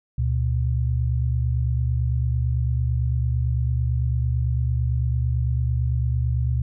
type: tone pair together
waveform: sine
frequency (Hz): 71.8 / 120.75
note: D2 / B2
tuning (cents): -39 / -39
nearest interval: major sixth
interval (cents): 900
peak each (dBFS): -22 / -22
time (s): 0.18-6.62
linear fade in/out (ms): 5
effects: none